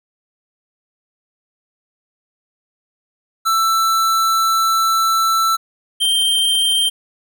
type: tone pair in turn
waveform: square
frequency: 1330 / 3153 Hz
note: E6 / G7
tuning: +15 / +9 cents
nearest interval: octave + minor third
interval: 1494 cents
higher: second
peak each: -14 dBFS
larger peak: neither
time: 3.45-5.57 / 6-6.9 s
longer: first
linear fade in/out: 20 ms
effects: none